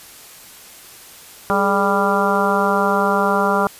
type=harmonic tone with a mistuned harmonic; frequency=197.9 Hz; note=G3; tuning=17 cents sharp; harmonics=1 / 2 / 3 / 4 / 5 / 6 / 7; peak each=-22 / -22 / -22 / -22 / -22 / -22 / -22 dBFS; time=1.5-3.67 s; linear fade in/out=0 ms; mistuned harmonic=2; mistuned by=+84 cents; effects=white hiss -41 dBFS RMS until 3.79 s + resampled to 32000 Hz